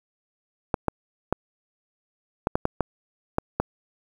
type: clicks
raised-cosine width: 1 ms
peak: -7 dBFS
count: 9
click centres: 0.742 / 0.883 / 1.326 / 2.471 / 2.555 / 2.654 / 2.807 / 3.384 / 3.6 s
effects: 7-bit